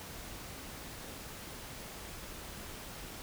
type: silence
effects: pink hiss -46 dBFS RMS until 3.22 s